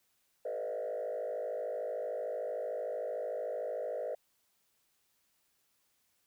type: tone with frequency modulation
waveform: sine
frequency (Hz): 554.4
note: C#5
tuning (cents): 0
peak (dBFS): -33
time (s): 0.45-4.15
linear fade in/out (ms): 5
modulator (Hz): 53.3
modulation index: 1.9
effects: tanh soft clip ceiling -31 dBFS + white hiss -75 dBFS RMS until 6.26 s